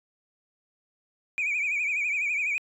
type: tone with vibrato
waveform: sine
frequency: 2375 Hz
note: D7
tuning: 19 cents sharp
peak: -23 dBFS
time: 1.38-2.58 s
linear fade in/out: 0 ms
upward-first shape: triangle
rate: 12 Hz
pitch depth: 120 cents each way
effects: tanh soft clip ceiling -22 dBFS